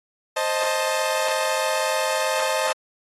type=chord; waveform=sawtooth; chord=A diminished; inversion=first; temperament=equal with one note detuned; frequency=526.3 / 622.3 / 880 Hz; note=C5 / Eb5 / A5; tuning=+10 / 0 / 0 cents; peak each=-22 / -21 / -23 dBFS; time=0.36-2.73 s; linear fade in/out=10 ms; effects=AAC 32 kbps

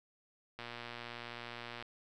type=click train; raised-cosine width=0.3 ms; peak=-28 dBFS; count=148; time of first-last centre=0.59-1.825 s; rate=119 Hz; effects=none

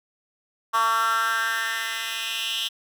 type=tone with high-pass filter sweep; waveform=10% pulse; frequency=225.9 Hz; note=A3; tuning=46 cents sharp; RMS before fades=-25 dBFS; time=0.73-2.69 s; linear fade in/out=20 ms; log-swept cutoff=1100 to 3100 Hz; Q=4.7; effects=none

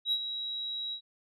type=tone with ADSR envelope; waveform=sine; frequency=3860 Hz; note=B7; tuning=40 cents flat; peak=-23 dBFS; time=0.05-1.01 s; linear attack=69 ms; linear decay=61 ms; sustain=-10 dB; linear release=83 ms; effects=tanh soft clip ceiling -22 dBFS

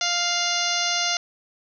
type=harmonic tone with a mistuned harmonic; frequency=698.5 Hz; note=F5; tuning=in tune; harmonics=1 / 2 / 3 / 4 / 5 / 6 / 7 / 8 / 9; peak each=-30 / -30 / -30 / -30 / -30 / -30 / -30 / -30 / -30 dBFS; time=0.01-1.17 s; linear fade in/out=2 ms; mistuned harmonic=4; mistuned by=+22 cents; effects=none

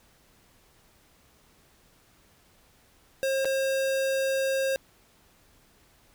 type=tone with dropouts; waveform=square; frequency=536 Hz; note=C5; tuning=42 cents sharp; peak=-25 dBFS; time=3.23-4.76 s; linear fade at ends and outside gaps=0 ms; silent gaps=3.447-3.454 s; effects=pink hiss -61 dBFS RMS until 6.14 s

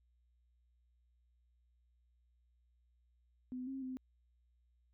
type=tone with pitch steps; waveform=sine; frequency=252.9 / 267.6 / 258.2 Hz; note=B3 / C4 / C4; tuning=+41 / +39 / -23 cents; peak=-40 dBFS; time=3.52-3.97 s; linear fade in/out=0 ms; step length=150 ms; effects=added 60 Hz sine -70 dBFS peak until 4.93 s

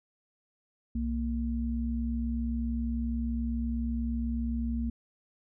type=tone pair together; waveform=sine; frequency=63.5 / 232 Hz; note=B1 / A#3; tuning=+49 / -8 cents; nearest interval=octave + minor seventh; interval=2243 cents; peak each=-31 / -31 dBFS; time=0.95-4.9 s; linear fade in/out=5 ms; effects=none

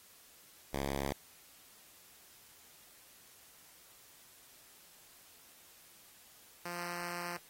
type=tone pair in turn; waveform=5% pulse; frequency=69.2 / 174.37 Hz; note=C#2 / F3; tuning=-2 / -2 cents; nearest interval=octave + major third; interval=1600 cents; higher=second; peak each=-23 / -28 dBFS; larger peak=first; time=0.73-1.13 / 6.65-7.37 s; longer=second; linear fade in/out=5 ms; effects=white hiss -60 dBFS RMS until 7.49 s + AAC 48 kbps

